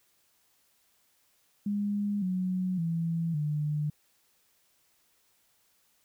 sine tone with pitch steps, 204.4 / 184.22 / 166.02 / 149.63 Hz, G#3 / F#3 / E3 / D3, -27 / -7 / +13 / +33 cents, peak -27 dBFS, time 1.66-3.9 s, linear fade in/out 5 ms, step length 560 ms, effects white hiss -69 dBFS RMS until 6.04 s

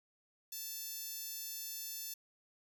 10% pulse tone with high-pass filter, 880 Hz, A5, in tune, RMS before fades -44 dBFS, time 0.52-2.14 s, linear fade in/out 5 ms, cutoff 8000 Hz, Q 1.1, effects none

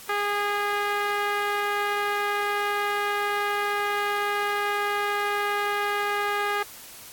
5% pulse tone with low-pass filter, 410 Hz, G#4, 22 cents flat, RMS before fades -26 dBFS, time 0.09-6.63 s, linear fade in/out 5 ms, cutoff 1600 Hz, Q 1.1, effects white hiss -44 dBFS RMS until 7.12 s + AAC 64 kbps

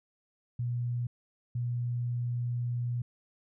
sine tone bursts at uneven times, 121 Hz, B2, 35 cents flat, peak -29 dBFS, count 2, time 0.59-1.07 / 1.55-3.02 s, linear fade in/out 5 ms, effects none

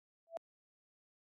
sine tone with exponential growth, 664 Hz, E5, 12 cents sharp, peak -34 dBFS, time 0.27-0.37 s, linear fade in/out 0 ms, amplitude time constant 21 ms, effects high-pass 300 Hz 12 dB/octave + AAC 32 kbps

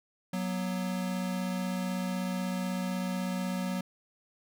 square tone pair together, 185 / 241.1 Hz, F#3 / B3, 0 / -41 cents, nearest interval perfect fourth, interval 459 cents, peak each -32 / -38 dBFS, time 0.33-3.81 s, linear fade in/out 5 ms, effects none

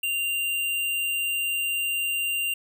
square tone, 2782 Hz, F7, 7 cents flat, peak -25 dBFS, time 0.03-2.54 s, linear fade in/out 5 ms, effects none

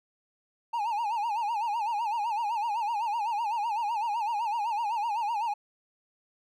triangle tone with vibrato, 880 Hz, A5, in tune, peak -25 dBFS, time 0.73-5.54 s, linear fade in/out 10 ms, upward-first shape sine, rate 7.9 Hz, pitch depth 140 cents each way, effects none

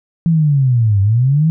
sine linear two-way sweep, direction down then up, 170 to 96 to 164.6 Hz, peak -9 dBFS, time 0.26-1.5 s, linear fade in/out 0 ms, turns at 1.01 s, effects none

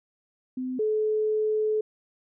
sine tone pair in turn, 255.9 / 430.4 Hz, C4 / A4, -38 / -38 cents, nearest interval major sixth, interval 900 cents, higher second, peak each -28 / -22 dBFS, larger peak second, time 0.57-0.79 / 0.79-1.81 s, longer second, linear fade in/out 5 ms, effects none

